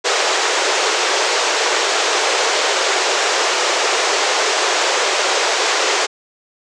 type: band-pass noise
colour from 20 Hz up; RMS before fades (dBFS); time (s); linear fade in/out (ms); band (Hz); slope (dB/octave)
pink; -17; 0.04-6.07; 20; 380 to 7500; 48
effects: none

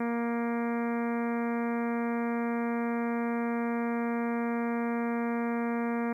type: harmonic tone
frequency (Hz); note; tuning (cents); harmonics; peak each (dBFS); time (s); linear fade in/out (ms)
234.7; A#3; +12; 1 / 2 / 3 / 4 / 5 / 6 / 7 / 8 / 9 / 10; -29 / -35 / -39 / -41 / -43 / -45 / -46 / -47 / -48 / -49; 0-6.13; 5
effects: 11-bit

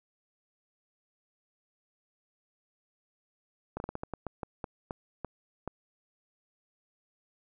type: slowing click train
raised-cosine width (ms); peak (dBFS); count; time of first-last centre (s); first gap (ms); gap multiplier
1; -21; 13; 3.77-5.677; 31; 1.27
effects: none

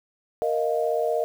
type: chord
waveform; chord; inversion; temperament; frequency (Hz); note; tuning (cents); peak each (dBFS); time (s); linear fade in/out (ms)
sine; Bb suspended fourth; none; equal; 466.2 / 622.3 / 698.5; Bb4 / Eb5 / F5; 0 / 0 / 0; -25 / -25 / -28; 0.42-1.24; 0
effects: 8-bit

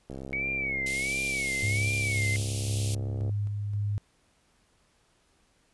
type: click train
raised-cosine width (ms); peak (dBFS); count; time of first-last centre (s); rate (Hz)
2; -26; 215; 0.1-3.294; 67
type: tone with vibrato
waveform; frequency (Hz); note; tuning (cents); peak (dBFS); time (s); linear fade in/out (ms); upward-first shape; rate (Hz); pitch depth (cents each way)
sine; 2225; C#7; +6; -28; 0.33-2.36; 0; sine; 1.4; 120
type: high-pass noise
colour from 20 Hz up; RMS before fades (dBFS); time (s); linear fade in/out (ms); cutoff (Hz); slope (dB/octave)
white; -35; 0.86-2.95; 5; 2500; 48
type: tone with tremolo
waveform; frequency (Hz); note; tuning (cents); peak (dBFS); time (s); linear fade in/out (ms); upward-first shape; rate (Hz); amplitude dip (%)
sine; 102.8; G#2; -17; -26; 1.63-3.98; 0; square; 1.9; 30
effects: pink hiss -67 dBFS RMS until 5.73 s + resampled to 24000 Hz

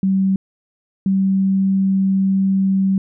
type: tone pair in turn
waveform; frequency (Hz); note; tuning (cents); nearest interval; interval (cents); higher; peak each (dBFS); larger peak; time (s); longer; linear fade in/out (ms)
sine; 192 / 192.76; G3 / G3; -36 / -29; unison; 7; second; -13; neither; 0.03-0.36 / 1.06-2.98; second; 2
effects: none

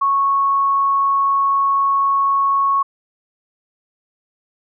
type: tone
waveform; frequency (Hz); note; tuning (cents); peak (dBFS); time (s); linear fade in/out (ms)
sine; 1104; C#6; -7; -13; 0.01-2.83; 10
effects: none

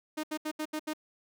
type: tone bursts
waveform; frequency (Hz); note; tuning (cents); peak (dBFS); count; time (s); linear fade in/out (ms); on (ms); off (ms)
sawtooth; 307.9; D#4; -18; -28; 6; 0.17-0.935; 10; 65; 75
effects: none

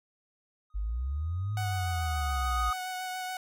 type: tone with exponential growth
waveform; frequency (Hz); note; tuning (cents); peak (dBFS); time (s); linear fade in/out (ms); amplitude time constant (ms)
triangle; 1246; D#6; +2; -25; 0.7-2.73; 2; 440
type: exponential two-way sweep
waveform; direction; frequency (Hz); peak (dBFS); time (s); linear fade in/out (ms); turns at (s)
sine; up then down; 47.98 to 107.4 to 56.4; -29; 0.74-2.71; 20; 1.54
type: tone with vibrato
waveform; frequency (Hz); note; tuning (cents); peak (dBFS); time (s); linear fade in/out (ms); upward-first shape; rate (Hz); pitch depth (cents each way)
sawtooth; 740; F#5; 0; -30; 1.57-3.37; 2; sine; 7; 13
effects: none

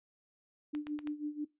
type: tone with tremolo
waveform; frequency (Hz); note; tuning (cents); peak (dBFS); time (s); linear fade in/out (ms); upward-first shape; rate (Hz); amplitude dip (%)
sine; 297.4; D4; +22; -32; 0.73-1.45; 10; sine; 6.1; 80
type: clicks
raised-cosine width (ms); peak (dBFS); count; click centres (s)
0.3; -30; 4; 0.75 / 0.869 / 0.99 / 1.073
effects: noise-tail reverb RT60 0.2 s tail -19 dB re dry + resampled to 8000 Hz

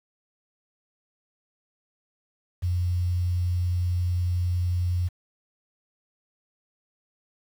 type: tone with quantisation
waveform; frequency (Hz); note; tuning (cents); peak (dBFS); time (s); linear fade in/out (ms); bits
sine; 88.9; F2; +31; -22; 2.62-5.09; 20; 8
effects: none

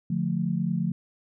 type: chord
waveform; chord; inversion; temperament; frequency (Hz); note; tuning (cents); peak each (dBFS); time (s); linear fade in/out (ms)
sine; D minor; none; just; 146.83 / 176.2 / 220.2; D3 / F3 / A3; 0 / +16 / +2; -30 / -26 / -30; 0.1-0.92; 5
effects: none

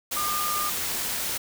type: tone in noise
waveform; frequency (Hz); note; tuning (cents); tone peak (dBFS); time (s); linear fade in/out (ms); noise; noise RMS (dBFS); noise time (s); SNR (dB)
sine; 1209; D6; +50; -27; 0.16-0.7; 10; white; -29; 0.11-1.38; -1
effects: none

